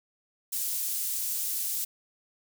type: high-pass noise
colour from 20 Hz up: pink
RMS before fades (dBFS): -31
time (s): 0.52-1.85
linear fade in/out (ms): 10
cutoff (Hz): 9200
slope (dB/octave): 12
effects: none